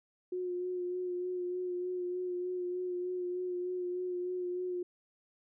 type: tone with vibrato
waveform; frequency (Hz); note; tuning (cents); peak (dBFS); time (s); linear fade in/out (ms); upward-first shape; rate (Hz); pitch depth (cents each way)
sine; 360.4; F#4; -45; -33; 0.32-4.83; 5; sine; 3.3; 22
effects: none